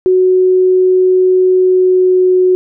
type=tone with pitch glide; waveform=sine; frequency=370 to 367.7 Hz; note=F#4 to F#4; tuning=0 to -11 cents; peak=-6 dBFS; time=0.06-2.55 s; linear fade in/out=0 ms; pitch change=-11 cents; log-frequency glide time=1.56-2.35 s; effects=none